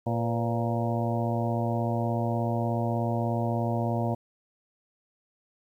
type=harmonic tone with a mistuned harmonic; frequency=116.54 Hz; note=A#2; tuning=in tune; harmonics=1 / 2 / 3 / 4 / 5 / 6 / 7 / 8; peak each=-28 / -31 / -36 / -37 / -34 / -34 / -41 / -38 dBFS; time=0.06-4.15 s; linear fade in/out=10 ms; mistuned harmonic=4; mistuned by=+84 cents; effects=10-bit